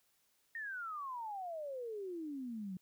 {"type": "exponential sweep", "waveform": "sine", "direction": "down", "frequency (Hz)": [1864.7, 179.2], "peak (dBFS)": -40, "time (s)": [0.55, 2.77], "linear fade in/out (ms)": 2, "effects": ["white hiss -75 dBFS RMS until 2.81 s"]}